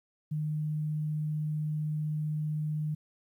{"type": "tone", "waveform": "sine", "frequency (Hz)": 152.6, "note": "D#3", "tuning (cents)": -33, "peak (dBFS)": -29, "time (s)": [0.31, 2.95], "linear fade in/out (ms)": 10, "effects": ["11-bit"]}